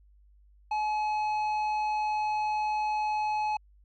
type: tone with tanh clipping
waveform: sine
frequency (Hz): 851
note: G#5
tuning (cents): +42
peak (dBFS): -28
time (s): 0.71-3.57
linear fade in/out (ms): 5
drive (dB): 9
effects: added 50 Hz sine -56 dBFS peak until 3.84 s